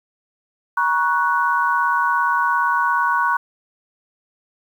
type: chord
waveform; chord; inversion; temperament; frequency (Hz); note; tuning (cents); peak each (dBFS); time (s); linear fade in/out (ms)
sine; F# major; first; equal with one note detuned; 951.4 / 1108.7 / 1480; A#5 / C#6 / F#6; +35 / 0 / 0; -20; 0.77-3.37; 5
effects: 8-bit